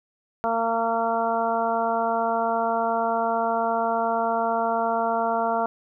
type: harmonic tone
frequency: 228.7 Hz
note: A#3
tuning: 33 cents flat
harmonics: 1 / 2 / 3 / 4 / 5 / 6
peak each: -32 / -30 / -24 / -27 / -32 / -31 dBFS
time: 0.44-5.66 s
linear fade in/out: 0 ms
effects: none